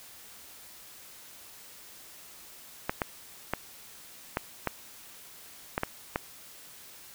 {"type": "clicks", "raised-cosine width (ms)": 0.5, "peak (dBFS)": -12, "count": 8, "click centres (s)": [2.895, 3.018, 3.536, 4.371, 4.673, 5.779, 5.834, 6.159], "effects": ["white hiss -50 dBFS RMS until 7.14 s"]}